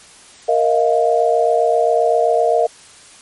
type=chord; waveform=sine; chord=Bb suspended fourth; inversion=none; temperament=equal with one note detuned; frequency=466.2 / 630.9 / 698.5 Hz; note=Bb4 / Eb5 / F5; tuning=0 / +24 / 0 cents; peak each=-16 dBFS; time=0.48-2.67 s; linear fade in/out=10 ms; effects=white hiss -43 dBFS RMS until 3.21 s + MP3 48 kbps